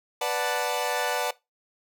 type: chord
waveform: sawtooth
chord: B minor seventh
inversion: none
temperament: equal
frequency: 493.9 / 587.3 / 740 / 880 Hz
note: B4 / D5 / F#5 / A5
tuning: 0 / 0 / 0 / 0 cents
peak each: -27 dBFS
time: 0.21-1.31 s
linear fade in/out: 5 ms
effects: noise-tail reverb RT60 0.2 s tail -19 dB re dry